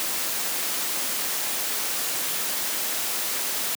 white noise, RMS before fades -27 dBFS, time 0-3.75 s, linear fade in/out 0 ms, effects high-pass 200 Hz 12 dB/octave

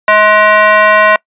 sine tone with frequency modulation, 208.8 Hz, G#3, 10 cents sharp, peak -4 dBFS, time 0.08-1.16 s, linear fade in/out 2 ms, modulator 846 Hz, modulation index 2.3, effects noise-tail reverb RT60 0.1 s tail -25 dB re dry + resampled to 8000 Hz

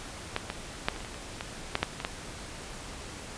clicks, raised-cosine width 0.3 ms, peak -11 / -16 / -8 / -24 / -24 / -25 / -26 / -17 / -9 / -8 / -18 / -13 dBFS, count 12, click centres 0.364 / 0.501 / 0.885 / 0.962 / 1.005 / 1.048 / 1.144 / 1.409 / 1.754 / 1.83 / 2.002 / 2.049 s, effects pink hiss -42 dBFS RMS until 3.37 s + resampled to 22050 Hz

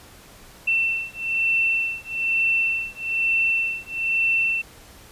sine beating tone pair, 2688 / 2689.1 Hz, E7 / E7, +33 / +34 cents, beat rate 1.1 Hz, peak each -23 dBFS, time 0.67-4.62 s, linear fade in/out 10 ms, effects pink hiss -47 dBFS RMS until 5.11 s + resampled to 32000 Hz

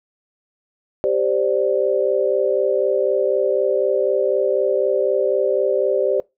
sine chord, G suspended fourth, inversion none, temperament equal, 392 / 523.3 / 587.3 Hz, G4 / C5 / D5, 0 / 0 / 0 cents, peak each -20 dBFS, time 1.04-6.2 s, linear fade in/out 0 ms, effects noise-tail reverb RT60 0.2 s tail -22 dB re dry

